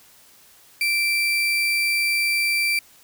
35% pulse tone, 2344 Hz, D7, 4 cents flat, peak -17 dBFS, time 0.81-2.79 s, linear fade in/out 2 ms, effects white hiss -52 dBFS RMS until 3.03 s

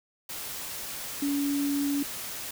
sine tone in noise, 283.8 Hz, C#4, 41 cents sharp, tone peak -25 dBFS, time 1.22-2.03 s, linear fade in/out 5 ms, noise white, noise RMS -37 dBFS, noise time 0.29-2.51 s, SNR +9 dB, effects none

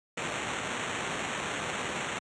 white noise with sample-and-hold, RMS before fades -34 dBFS, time 0.17-2.19 s, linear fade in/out 5 ms, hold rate 4900 Hz, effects high-pass 100 Hz 12 dB/octave + resampled to 22050 Hz

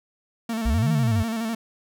45% pulse tone with vibrato, 225.7 Hz, A3, 44 cents sharp, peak -25 dBFS, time 0.49-1.55 s, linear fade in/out 5 ms, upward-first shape square, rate 12 Hz, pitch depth 42 cents each way
sine exponential two-way sweep, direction up then down, 52.4 to 165.3 to 88.9 Hz, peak -19 dBFS, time 0.65-1.23 s, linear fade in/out 10 ms, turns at 0.9 s
effects none

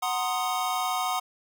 square chord, C half-diminished seventh, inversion second, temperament equal, 740 / 932.3 / 1046.5 / 1244.5 Hz, Gb5 / Bb5 / C6 / Eb6, 0 / 0 / 0 / 0 cents, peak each -30 / -36 / -33 / -32 dBFS, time 0.02-1.2 s, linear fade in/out 10 ms, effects none

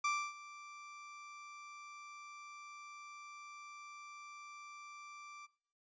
30% pulse tone with ADSR envelope, 1174.7 Hz, D6, in tune, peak -29 dBFS, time 0.04-5.47 s, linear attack 7 ms, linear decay 280 ms, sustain -19 dB, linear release 23 ms, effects noise-tail reverb RT60 0.5 s tail -19 dB re dry + resampled to 16000 Hz

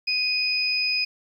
sine tone pair together, 2489 / 5013 Hz, D#7 / D#8, 0 / +12 cents, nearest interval octave, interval 1212 cents, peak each -24 dBFS, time 0.07-1.05 s, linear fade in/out 10 ms, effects 9-bit

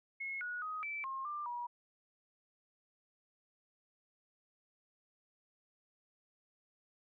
sine tone with pitch steps, 2173 / 1458 / 1255 / 2322 / 1069 / 1189 / 962 Hz, C#7 / F#6 / D#6 / D7 / C6 / D6 / B5, -35 / -26 / +15 / -20 / +37 / +21 / -46 cents, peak -38 dBFS, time 0.2-1.67 s, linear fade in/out 10 ms, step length 210 ms, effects none

